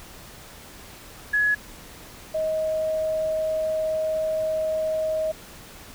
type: tone pair in turn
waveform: sine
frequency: 1688 / 630.1 Hz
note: G#6 / D#5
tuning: +28 / +22 cents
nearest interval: octave + perfect fourth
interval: 1706 cents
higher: first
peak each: -18 / -22 dBFS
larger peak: first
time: 1.33-1.55 / 2.34-5.32 s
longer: second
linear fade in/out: 10 ms
effects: pink hiss -44 dBFS RMS until 5.94 s